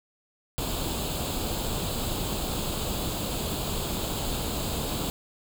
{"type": "noise with comb filter", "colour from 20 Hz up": "pink", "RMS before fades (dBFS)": -30, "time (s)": [0.58, 5.1], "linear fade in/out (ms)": 0, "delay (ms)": 0.26, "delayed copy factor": 0.7, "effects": []}